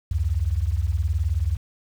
sine beating tone pair, 69.3 / 88.3 Hz, C#2 / F2, 0 / +20 cents, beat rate 19 Hz, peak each -23 dBFS, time 0.11-1.57 s, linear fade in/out 5 ms, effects 8-bit

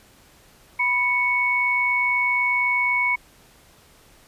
sine tone pair together, 987.8 / 2218 Hz, B5 / C#7, 0 / 0 cents, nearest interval octave + major second, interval 1400 cents, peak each -25 / -19 dBFS, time 0.79-3.16 s, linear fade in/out 10 ms, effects pink hiss -53 dBFS RMS until 4.27 s + resampled to 32000 Hz

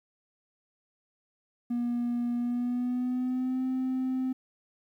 triangle tone with pitch glide, 240 to 258.7 Hz, B3 to C4, -49 to -19 cents, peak -24 dBFS, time 1.7-4.33 s, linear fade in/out 10 ms, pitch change +130 cents, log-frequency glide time 2.36-3.64 s, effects tanh soft clip ceiling -22 dBFS + 11-bit

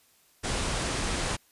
pink low-pass noise, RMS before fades -30 dBFS, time 0.43-1.37 s, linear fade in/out 20 ms, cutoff 10000 Hz, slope 96 dB/octave, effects white hiss -63 dBFS RMS until 1.51 s + resampled to 32000 Hz

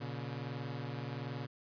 sawtooth tone pair together, 120 / 141.26 Hz, B2 / C#3, -49 / +33 cents, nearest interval minor third, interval 282 cents, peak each -37 / -38 dBFS, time 0-1.47 s, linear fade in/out 20 ms, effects resampled to 11025 Hz

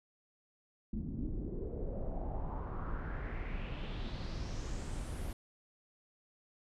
brown noise with low-pass filter sweep, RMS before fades -39 dBFS, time 0.93-5.33 s, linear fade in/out 2 ms, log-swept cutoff 220 to 12000 Hz, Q 3.3, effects none

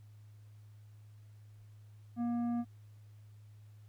sine tone with tanh clipping, 237.5 Hz, A#3, 33 cents sharp, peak -33 dBFS, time 2.16-2.65 s, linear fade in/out 50 ms, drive 9 dB, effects added 105 Hz sine -53 dBFS peak until 3.88 s + pink hiss -73 dBFS RMS until 3.88 s

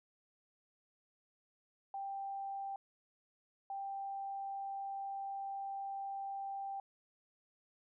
sine tone bursts at uneven times, 787 Hz, G5, 7 cents sharp, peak -39 dBFS, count 2, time 1.94-2.76 / 3.7-6.8 s, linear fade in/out 2 ms, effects none

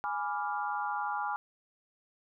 sine chord, G# diminished seventh, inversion none, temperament equal, 830.6 / 987.8 / 1174.7 / 1396.9 Hz, G#5 / B5 / D6 / F6, 0 / 0 / 0 / 0 cents, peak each -34 / -38 / -38 / -38 dBFS, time 0.04-1.36 s, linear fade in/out 0 ms, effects none

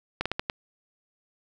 slowing click train, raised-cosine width 0.3 ms, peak -11 dBFS, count 5, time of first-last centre 0.21-0.499 s, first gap 46 ms, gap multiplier 1.31, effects none

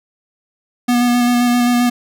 square tone with vibrato, 242.9 Hz, B3, 29 cents flat, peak -12 dBFS, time 0.88-1.9 s, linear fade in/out 10 ms, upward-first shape square, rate 7.6 Hz, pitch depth 13 cents each way, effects none

